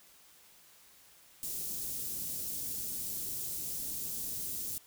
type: band-stop noise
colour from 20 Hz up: white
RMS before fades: -38 dBFS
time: 1.43-4.78 s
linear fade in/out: 0 ms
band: 300 to 6800 Hz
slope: 12 dB/octave
effects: white hiss -60 dBFS RMS until 4.86 s